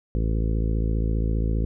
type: harmonic tone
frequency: 55 Hz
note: A1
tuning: in tune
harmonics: 1 / 2 / 3 / 4 / 5 / 6 / 7 / 8 / 9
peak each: -22 / -28 / -32 / -34 / -36 / -38 / -39 / -40 / -41 dBFS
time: 0.15-1.65 s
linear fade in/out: 0 ms
effects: none